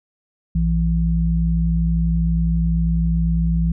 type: tone pair together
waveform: sine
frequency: 58.9 / 166.6 Hz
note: A#1 / E3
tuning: +19 / +19 cents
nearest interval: octave + tritone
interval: 1800 cents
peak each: -18 dBFS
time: 0.55-3.72 s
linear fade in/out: 5 ms
effects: none